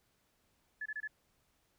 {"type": "tone bursts", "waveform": "sine", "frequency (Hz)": 1719, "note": "A6", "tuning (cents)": -41, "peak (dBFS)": -37, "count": 4, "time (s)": [0.81, 1.076], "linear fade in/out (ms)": 5, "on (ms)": 47, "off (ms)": 26, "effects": ["pink hiss -75 dBFS RMS until 1.78 s"]}